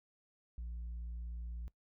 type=tone; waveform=sine; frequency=58.27 Hz; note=A#1; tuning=in tune; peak=-38 dBFS; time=0.58-1.68 s; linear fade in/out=0 ms; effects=noise-tail reverb RT60 0.1 s tail -21 dB re dry + tanh soft clip ceiling -39 dBFS